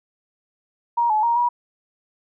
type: tone with pitch steps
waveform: sine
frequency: 944 / 857 / 938 / 963 Hz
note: A#5 / A5 / A#5 / B5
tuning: +22 / -46 / +11 / -44 cents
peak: -16 dBFS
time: 0.97-1.49 s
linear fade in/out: 10 ms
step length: 130 ms
effects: none